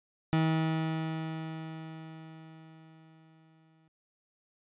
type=tone with exponential decay; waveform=30% pulse; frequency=160 Hz; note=D#3; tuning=49 cents sharp; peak=-21 dBFS; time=0.33-3.88 s; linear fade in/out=0 ms; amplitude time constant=770 ms; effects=resampled to 8000 Hz